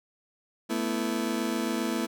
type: chord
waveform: 35% pulse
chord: A suspended second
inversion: none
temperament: just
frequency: 220 / 247.5 / 330 Hz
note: A3 / B3 / E4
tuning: 0 / +4 / +2 cents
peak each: -30 dBFS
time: 0.69-2.07 s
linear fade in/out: 20 ms
effects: none